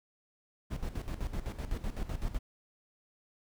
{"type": "noise with tremolo", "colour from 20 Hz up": "brown", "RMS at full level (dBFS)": -34, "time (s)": [0.7, 2.39], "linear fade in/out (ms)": 20, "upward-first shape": "square", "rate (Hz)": 7.9, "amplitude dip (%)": 70, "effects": []}